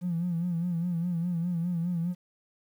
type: tone with vibrato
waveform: triangle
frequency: 172.3 Hz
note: F3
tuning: 23 cents flat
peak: -23 dBFS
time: 0.01-2.15 s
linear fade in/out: 50 ms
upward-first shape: sine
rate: 4.9 Hz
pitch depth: 74 cents each way
effects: tanh soft clip ceiling -24 dBFS + 10-bit